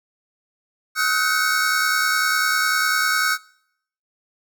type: tone cluster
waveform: square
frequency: 1278 / 1464 / 1534 / 2216 / 5440 Hz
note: D#6 / F#6 / G6 / C#7 / F8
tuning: +46 / -19 / -38 / -1 / -46 cents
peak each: -24 / -24 / -24 / -28 / -29 dBFS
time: 0.95-3.38 s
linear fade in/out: 50 ms
effects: noise-tail reverb RT60 0.7 s tail -23 dB re dry